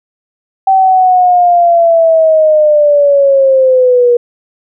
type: linear sweep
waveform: sine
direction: down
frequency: 773 to 477.3 Hz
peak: -4 dBFS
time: 0.67-4.17 s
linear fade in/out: 5 ms
effects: none